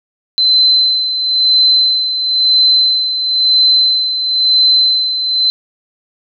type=tone with tremolo; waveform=sine; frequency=4061 Hz; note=B7; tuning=48 cents sharp; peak=-6 dBFS; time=0.38-5.5 s; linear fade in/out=0 ms; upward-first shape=sine; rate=0.99 Hz; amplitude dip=60%; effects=none